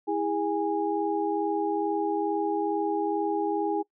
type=tone cluster; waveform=sine; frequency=326.1 / 408.4 / 823 Hz; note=E4 / G#4 / G#5; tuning=-19 / -29 / -16 cents; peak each=-29 dBFS; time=0.07-3.83 s; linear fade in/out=20 ms; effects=noise-tail reverb RT60 0.1 s tail -23 dB re dry